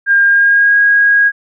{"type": "tone with pitch glide", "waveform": "sine", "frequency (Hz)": [1608, 1641.8], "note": ["G6", "G#6"], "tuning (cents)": [44, -20], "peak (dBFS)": -6, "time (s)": [0.06, 1.32], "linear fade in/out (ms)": 50, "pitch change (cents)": 36, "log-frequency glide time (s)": [0.25, 0.77], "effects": []}